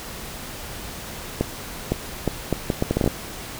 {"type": "accelerating click train", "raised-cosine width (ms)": 2, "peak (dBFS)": -6, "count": 12, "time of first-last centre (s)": [1.41, 3.076], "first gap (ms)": 510, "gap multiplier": 0.7, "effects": ["pink hiss -35 dBFS RMS until 3.59 s"]}